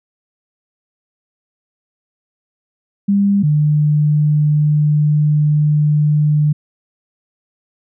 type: tone pair in turn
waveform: sine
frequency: 200 / 149.83 Hz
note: G3 / D3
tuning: +35 / +35 cents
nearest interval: perfect fourth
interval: 500 cents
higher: first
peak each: -10 dBFS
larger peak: neither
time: 3.08-3.43 / 3.43-6.53 s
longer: second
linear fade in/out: 10 ms
effects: none